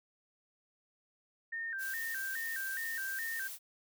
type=tone with vibrato; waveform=sine; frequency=1696 Hz; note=G#6; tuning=36 cents sharp; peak=-36 dBFS; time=1.52-3.48 s; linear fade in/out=10 ms; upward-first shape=square; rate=2.4 Hz; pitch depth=130 cents each way
type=noise; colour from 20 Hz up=blue; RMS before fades=-44 dBFS; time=1.78-3.59 s; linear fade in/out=50 ms
effects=none